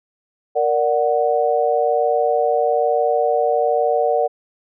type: chord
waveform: sine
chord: Bb augmented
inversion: none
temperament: equal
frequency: 466.2 / 587.3 / 740 Hz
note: Bb4 / D5 / F#5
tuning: 0 / 0 / 0 cents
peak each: -19 dBFS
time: 0.55-4.28 s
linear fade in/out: 20 ms
effects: none